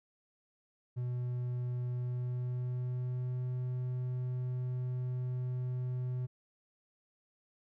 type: tone with pitch glide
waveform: triangle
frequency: 123.47 to 125.85 Hz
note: B2 to B2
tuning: 0 to +33 cents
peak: -31 dBFS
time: 0.96-6.27 s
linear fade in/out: 20 ms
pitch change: +33 cents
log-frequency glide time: 1.92-3.45 s
effects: none